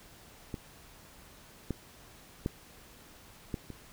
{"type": "clicks", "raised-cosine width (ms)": 3, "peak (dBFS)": [-23, -19, -17, -20, -29], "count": 5, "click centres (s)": [0.542, 1.707, 2.461, 3.542, 3.703], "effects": ["pink hiss -55 dBFS RMS until 3.92 s"]}